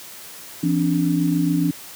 sine tone cluster, 169.1 / 263.6 / 290.8 Hz, E3 / C4 / D4, +44 / +13 / -17 cents, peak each -20 / -24 / -20 dBFS, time 0.63-1.71 s, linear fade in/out 5 ms, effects white hiss -39 dBFS RMS until 1.95 s + high-pass 80 Hz 12 dB/octave

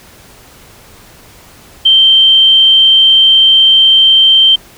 sine tone, 3132 Hz, G7, 2 cents flat, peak -3 dBFS, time 1.85-4.56 s, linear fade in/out 10 ms, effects pink hiss -39 dBFS RMS until 4.77 s

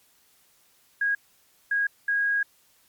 sine tone bursts at uneven times, 1641 Hz, G#6, 21 cents flat, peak -21 dBFS, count 3, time 1.01-1.15 / 1.71-1.87 / 2.08-2.43 s, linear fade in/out 5 ms, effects white hiss -62 dBFS RMS until 2.88 s + MP3 96 kbps

